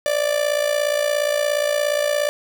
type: tone with amplitude modulation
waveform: 45% pulse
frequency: 587.3 Hz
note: D5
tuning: in tune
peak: -15 dBFS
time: 0.06-2.29 s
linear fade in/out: 0 ms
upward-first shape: sine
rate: 57.1 Hz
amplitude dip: 70%
effects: none